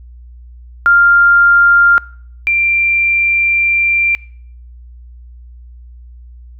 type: tone pair in turn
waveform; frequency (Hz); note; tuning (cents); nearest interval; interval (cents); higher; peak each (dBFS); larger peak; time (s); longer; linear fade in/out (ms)
sine; 1396.9 / 2367; F6 / D7; 0 / +13; major sixth; 913; second; -5 / -9; first; 0.86-1.98 / 2.47-4.15; second; 0
effects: noise-tail reverb RT60 0.6 s tail -23 dB re dry + added 60 Hz sine -33 dBFS peak until 6.59 s